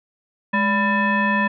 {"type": "tone with frequency modulation", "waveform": "sine", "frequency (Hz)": 994, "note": "B5", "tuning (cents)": 11, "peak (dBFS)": -16, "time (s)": [0.53, 1.48], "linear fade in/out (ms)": 10, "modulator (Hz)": 786, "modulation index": 1.5, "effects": []}